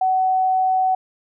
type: tone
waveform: sine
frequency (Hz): 751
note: F#5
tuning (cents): +26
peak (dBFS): -15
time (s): 0.01-0.95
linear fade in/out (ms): 5
effects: none